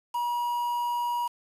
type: tone with quantisation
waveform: triangle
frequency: 960 Hz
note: B5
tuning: 49 cents flat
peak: -24 dBFS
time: 0.14-1.28 s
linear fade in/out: 10 ms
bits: 7
effects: resampled to 32000 Hz